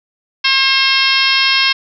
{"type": "harmonic tone with a mistuned harmonic", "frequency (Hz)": 536, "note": "C5", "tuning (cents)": 42, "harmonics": [2, 3, 4, 5, 6, 7, 8, 9, 10], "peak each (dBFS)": [-21, -20, -18, -17, -17, -20, -19, -22, -20], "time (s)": [0.44, 1.73], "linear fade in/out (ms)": 10, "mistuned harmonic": 9, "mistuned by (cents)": 57, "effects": []}